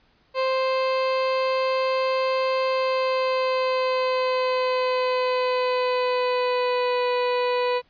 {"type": "tone with pitch glide", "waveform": "30% pulse", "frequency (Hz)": [523.3, 493.9], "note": ["C5", "B4"], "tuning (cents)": [0, 0], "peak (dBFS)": -18, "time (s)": [0.34, 7.82], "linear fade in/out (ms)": 50, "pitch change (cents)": -100, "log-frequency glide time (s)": [2.67, 7.08], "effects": ["pink hiss -62 dBFS RMS until 7.89 s", "resampled to 11025 Hz"]}